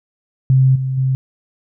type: tone with level steps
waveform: sine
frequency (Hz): 131.7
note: C3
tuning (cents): +12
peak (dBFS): -8 / -17 / -13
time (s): 0.5-1.15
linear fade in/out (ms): 0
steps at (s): 0.75 / 0.97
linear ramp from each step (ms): 10
effects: none